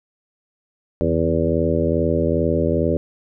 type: harmonic tone with a mistuned harmonic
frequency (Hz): 82.41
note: E2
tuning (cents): 0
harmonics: 1 / 2 / 3 / 4 / 5 / 6 / 7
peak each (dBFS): -24 / -24 / -24 / -24 / -24 / -24 / -24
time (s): 1.01-2.97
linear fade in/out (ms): 0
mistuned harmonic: 2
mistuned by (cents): -58
effects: none